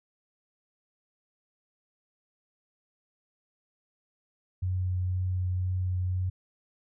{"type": "tone with vibrato", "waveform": "sine", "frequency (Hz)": 91.6, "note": "F#2", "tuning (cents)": -17, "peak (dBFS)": -26, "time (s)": [4.62, 6.3], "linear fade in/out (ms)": 10, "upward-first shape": "triangle", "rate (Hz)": 2, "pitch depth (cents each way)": 12, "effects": []}